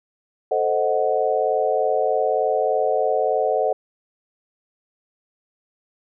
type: chord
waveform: sine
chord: A diminished seventh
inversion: none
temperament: equal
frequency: 440 / 523.3 / 622.3 / 740 Hz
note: A4 / C5 / Eb5 / Gb5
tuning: 0 / 0 / 0 / 0 cents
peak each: -23 dBFS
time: 0.51-3.73 s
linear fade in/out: 5 ms
effects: none